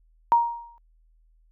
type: tone with exponential decay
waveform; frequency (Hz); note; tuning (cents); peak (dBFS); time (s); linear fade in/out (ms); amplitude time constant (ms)
sine; 939; A#5; +12; -12; 0.32-0.78; 0; 98
effects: added 40 Hz sine -57 dBFS peak until 1.51 s